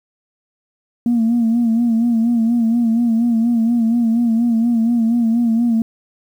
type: tone with vibrato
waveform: sine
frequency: 231.8 Hz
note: A#3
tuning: 10 cents flat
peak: -11 dBFS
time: 1.06-5.82 s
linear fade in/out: 2 ms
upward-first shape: sine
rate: 4.2 Hz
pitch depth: 61 cents each way
effects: tanh soft clip ceiling -9 dBFS + 8-bit